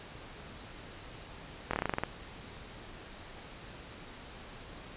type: slowing click train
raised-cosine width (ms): 0.5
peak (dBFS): -15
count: 10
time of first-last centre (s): 1.71-2.036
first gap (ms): 24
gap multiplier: 1.1
effects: pink hiss -48 dBFS RMS until 4.96 s + resampled to 8000 Hz